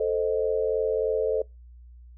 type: chord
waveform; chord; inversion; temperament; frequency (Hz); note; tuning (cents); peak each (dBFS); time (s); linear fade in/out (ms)
sine; A diminished; none; equal; 440 / 523.3 / 622.3; A4 / C5 / Eb5; 0 / 0 / 0; -24 / -28 / -30; 0-1.42; 5
effects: noise-tail reverb RT60 0.2 s tail -23 dB re dry + added 60 Hz sine -45 dBFS peak until 2.17 s